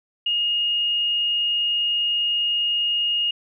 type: tone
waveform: sine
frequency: 2855 Hz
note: F7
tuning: 37 cents sharp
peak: -19 dBFS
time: 0.26-3.31 s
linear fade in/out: 5 ms
effects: none